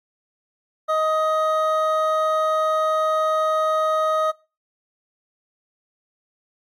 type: tone pair together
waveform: triangle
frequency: 627.5 / 1255 Hz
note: D#5 / D#6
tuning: +15 / +15 cents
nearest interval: octave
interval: 1200 cents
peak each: -19 dBFS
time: 0.88-4.32 s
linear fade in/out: 20 ms
effects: noise-tail reverb RT60 0.3 s tail -21 dB re dry + AAC 64 kbps